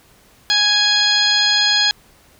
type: harmonic tone with a mistuned harmonic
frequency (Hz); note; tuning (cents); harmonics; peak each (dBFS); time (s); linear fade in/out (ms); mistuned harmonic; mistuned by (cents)
830.6; G#5; 0; 1 / 2 / 3 / 4 / 5 / 6 / 8; -27 / -20 / -27 / -18 / -17 / -20 / -28; 0.5-1.91; 0; 5; +18
effects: pink hiss -51 dBFS RMS until 2.39 s